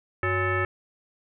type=tone with frequency modulation; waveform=sine; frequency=831 Hz; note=G#5; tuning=1 cent sharp; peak=-22 dBFS; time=0.23-0.65 s; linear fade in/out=2 ms; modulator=464 Hz; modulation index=2.7; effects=none